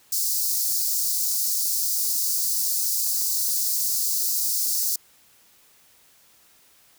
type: high-pass noise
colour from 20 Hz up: white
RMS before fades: -24 dBFS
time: 0.12-4.96 s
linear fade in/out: 5 ms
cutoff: 4500 Hz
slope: 48 dB/octave
effects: white hiss -57 dBFS RMS until 6.98 s